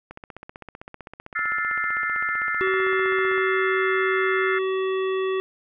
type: click train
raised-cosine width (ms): 0.5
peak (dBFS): -23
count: 52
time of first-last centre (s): 0.11-3.379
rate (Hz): 15.6
type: chord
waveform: sine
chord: F major seventh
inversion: third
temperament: equal with one note detuned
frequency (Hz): 1318.5 / 1415.6 / 1760 / 2093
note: E6 / F6 / A6 / C7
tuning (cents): 0 / +23 / 0 / 0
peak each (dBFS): -29 / -29 / -27 / -28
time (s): 1.35-4.59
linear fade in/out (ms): 10
type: harmonic tone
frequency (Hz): 379.7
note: F#4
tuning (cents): +45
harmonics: 1 / 3 / 5 / 7 / 9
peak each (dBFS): -22 / -32 / -36 / -39 / -41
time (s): 2.61-5.4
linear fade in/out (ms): 0
effects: none